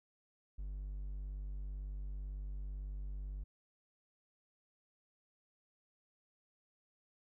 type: tone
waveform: triangle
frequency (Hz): 49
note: G1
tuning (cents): 0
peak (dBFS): -38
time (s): 0.58-3.44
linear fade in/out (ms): 10
effects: none